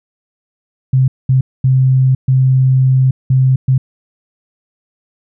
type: tone bursts at uneven times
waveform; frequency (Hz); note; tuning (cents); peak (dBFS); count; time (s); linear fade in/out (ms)
sine; 130.81; C3; 0; -7; 6; 0.93-1.08 / 1.29-1.41 / 1.64-2.15 / 2.28-3.11 / 3.3-3.56 / 3.68-3.78; 5
effects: none

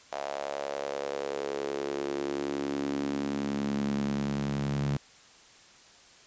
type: tone with high-pass filter sweep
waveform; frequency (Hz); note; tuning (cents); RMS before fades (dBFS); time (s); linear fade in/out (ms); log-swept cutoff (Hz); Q
sawtooth; 70.5; C#2; +30; -32; 0.12-4.97; 5; 670 to 150; 4.1
effects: white hiss -55 dBFS RMS until 6.26 s + resampled to 16000 Hz

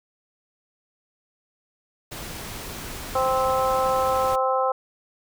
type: noise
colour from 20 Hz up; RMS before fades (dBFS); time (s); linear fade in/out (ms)
pink; -35; 2.11-4.36; 10
type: harmonic tone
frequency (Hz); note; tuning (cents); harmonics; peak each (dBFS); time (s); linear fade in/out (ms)
261.4; C4; -1; 2 / 3 / 4 / 5; -23 / -25 / -26 / -27; 3.15-4.72; 5
effects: none

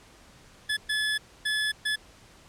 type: tone bursts at uneven times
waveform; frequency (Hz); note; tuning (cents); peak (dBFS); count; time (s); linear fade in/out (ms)
25% pulse; 1719; A6; -41; -21; 4; 0.69-0.77 / 0.89-1.18 / 1.45-1.72 / 1.85-1.96; 10
effects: pink hiss -54 dBFS RMS until 2.48 s + low-pass 9000 Hz 12 dB/octave

